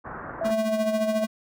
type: low-pass noise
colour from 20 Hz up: white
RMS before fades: -37 dBFS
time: 0.04-0.52 s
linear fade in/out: 20 ms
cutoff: 1600 Hz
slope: 48 dB/octave
type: tone with pitch glide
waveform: sine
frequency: 661 to 645.9 Hz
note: E5 to E5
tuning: +5 to -35 cents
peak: -24 dBFS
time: 0.41-1.24 s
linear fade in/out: 2 ms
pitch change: -40 cents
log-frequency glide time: 0.52-0.8 s
type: tone with tremolo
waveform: square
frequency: 220 Hz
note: A3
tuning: in tune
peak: -24 dBFS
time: 0.44-1.27 s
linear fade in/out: 20 ms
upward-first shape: sine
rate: 14 Hz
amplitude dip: 65%
effects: none